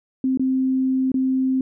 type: tone with dropouts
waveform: sine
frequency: 261.6 Hz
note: C4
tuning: in tune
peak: -17 dBFS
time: 0.24-1.61 s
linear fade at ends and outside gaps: 2 ms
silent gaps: 0.374-0.395 / 1.118-1.142 s
effects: none